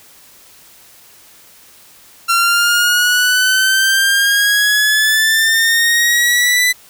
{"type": "exponential sweep", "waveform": "sawtooth", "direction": "up", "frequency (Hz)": [1364, 2000], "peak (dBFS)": -7, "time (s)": [2.28, 6.73], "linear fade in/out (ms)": 20, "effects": ["white hiss -44 dBFS RMS until 6.89 s"]}